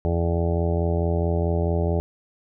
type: harmonic tone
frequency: 84.6 Hz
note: E2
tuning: 45 cents sharp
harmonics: 1 / 2 / 3 / 4 / 5 / 6 / 7 / 8 / 9 / 10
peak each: -22 / -27 / -37 / -31 / -28 / -41 / -30 / -38 / -36 / -43 dBFS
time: 0.05-2 s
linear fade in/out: 0 ms
effects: none